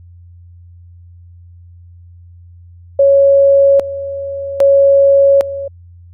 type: tone with tremolo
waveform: sine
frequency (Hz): 554.4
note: C#5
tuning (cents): 0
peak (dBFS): -5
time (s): 2.99-5.68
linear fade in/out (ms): 5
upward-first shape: square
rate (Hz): 0.62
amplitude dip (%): 80
effects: added 87 Hz sine -36 dBFS peak until 6.13 s